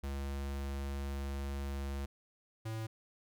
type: tone pair in turn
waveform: square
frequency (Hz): 69.3 / 111.03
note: C#2 / A2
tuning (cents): 0 / +16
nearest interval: minor sixth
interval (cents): 816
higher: second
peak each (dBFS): -37 / -38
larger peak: first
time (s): 0.03-2.06 / 2.65-2.87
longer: first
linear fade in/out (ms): 10
effects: none